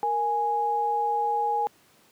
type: tone pair together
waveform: sine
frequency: 466.2 / 830.7 Hz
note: A#4 / G#5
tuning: 0 / 0 cents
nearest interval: minor seventh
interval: 1000 cents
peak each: -31 / -23 dBFS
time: 0.03-1.67 s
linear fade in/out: 0 ms
effects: pink hiss -59 dBFS RMS until 2.11 s + high-pass 150 Hz 12 dB/octave